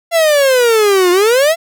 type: exponential two-way sweep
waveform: 45% pulse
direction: down then up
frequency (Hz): 686 to 349.2 to 686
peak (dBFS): -8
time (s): 0.11-1.56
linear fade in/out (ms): 50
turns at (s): 1.11
effects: none